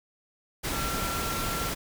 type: tone in noise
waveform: sine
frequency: 1360 Hz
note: F6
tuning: 46 cents flat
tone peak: -34 dBFS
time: 0.72-1.7 s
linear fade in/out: 20 ms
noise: pink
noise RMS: -31 dBFS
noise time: 0.63-1.75 s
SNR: -6 dB
effects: none